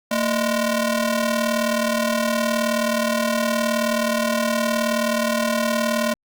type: ring-modulated tone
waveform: sawtooth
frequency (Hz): 417.1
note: G#4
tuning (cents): +7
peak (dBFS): -12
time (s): 0.11-6.14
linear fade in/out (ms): 5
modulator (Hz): 189
effects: Opus 48 kbps